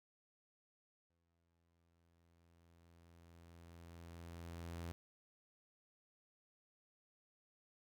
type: tone with exponential growth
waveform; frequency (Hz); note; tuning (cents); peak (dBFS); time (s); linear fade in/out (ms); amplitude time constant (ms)
sawtooth; 84.6; E2; +45; -40; 1.1-4.92; 0; 830
effects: none